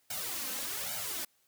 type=noise with flanger; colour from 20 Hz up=white; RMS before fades=-37 dBFS; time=0.1-1.25 s; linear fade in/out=5 ms; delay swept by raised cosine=1.3 to 3.9 ms; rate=1.2 Hz; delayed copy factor=+0.9; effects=white hiss -71 dBFS RMS until 1.47 s + high-pass 80 Hz 12 dB/octave